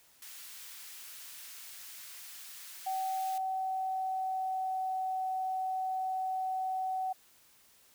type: high-pass noise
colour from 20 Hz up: white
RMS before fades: -48 dBFS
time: 0.22-3.38 s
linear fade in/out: 2 ms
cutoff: 1400 Hz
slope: 12 dB/octave
type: tone with pitch glide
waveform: sine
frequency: 761 to 753.6 Hz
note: F#5 to F#5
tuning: +48 to +32 cents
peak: -31 dBFS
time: 2.86-7.13 s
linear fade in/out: 10 ms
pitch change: -16 cents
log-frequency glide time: 3.03-5.04 s
effects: white hiss -63 dBFS RMS until 7.94 s